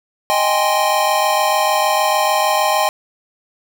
square chord, Ab major seventh, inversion second, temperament equal, 622.3 / 784 / 830.6 / 1046.5 Hz, Eb5 / G5 / Ab5 / C6, 0 / 0 / 0 / 0 cents, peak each -20 dBFS, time 0.3-2.89 s, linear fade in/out 0 ms, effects none

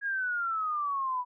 sine exponential sweep, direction down, 1658 to 977 Hz, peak -28 dBFS, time 0.01-1.25 s, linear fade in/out 50 ms, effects none

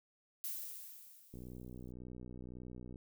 violet noise with exponential decay, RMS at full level -40 dBFS, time 0.44-1.92 s, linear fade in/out 0 ms, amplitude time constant 320 ms
click train, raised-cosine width 3 ms, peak -37 dBFS, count 101, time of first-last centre 1.34-2.958 s, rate 61.8 Hz
effects none

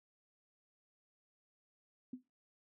sine tone with exponential decay, 253.2 Hz, B3, 43 cents sharp, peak -38 dBFS, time 2.13-2.23 s, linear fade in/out 5 ms, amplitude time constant 20 ms, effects noise-tail reverb RT60 0.3 s tail -23 dB re dry

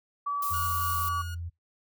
sine tone, 1147 Hz, D6, 41 cents flat, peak -27 dBFS, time 0.26-1.22 s, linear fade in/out 10 ms
violet noise, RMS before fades -35 dBFS, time 0.42-1.09 s, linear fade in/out 5 ms
sine tone with pitch glide, 86.9 to 85.06 Hz, F2 to F2, -8 to -45 cents, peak -33 dBFS, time 0.5-1.5 s, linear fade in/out 20 ms, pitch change -37 cents, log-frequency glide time 0.67-1.34 s
sawtooth tone with tremolo, 1439 Hz, F#6, 49 cents flat, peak -34 dBFS, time 0.53-1.35 s, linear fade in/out 10 ms, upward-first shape square, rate 3.6 Hz, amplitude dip 30%
effects noise-tail reverb RT60 0.2 s tail -24 dB re dry

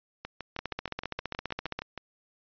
two click trains, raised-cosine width 0.3 ms, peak -21 / -16 dBFS, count 12 / 19, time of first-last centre 0.25-1.977 / 0.59-1.79 s, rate 6.37 / 15 Hz, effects resampled to 11025 Hz

